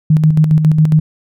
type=tone with tremolo; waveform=sine; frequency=155.56 Hz; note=D#3; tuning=in tune; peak=-5 dBFS; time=0.1-1 s; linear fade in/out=5 ms; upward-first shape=square; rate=7.3 Hz; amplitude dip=50%; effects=none